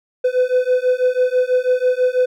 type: beating tone pair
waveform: triangle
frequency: 501 / 507.1 Hz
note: B4 / B4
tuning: +25 / +46 cents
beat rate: 6.1 Hz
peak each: -15 dBFS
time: 0.24-2.26 s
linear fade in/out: 10 ms
effects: none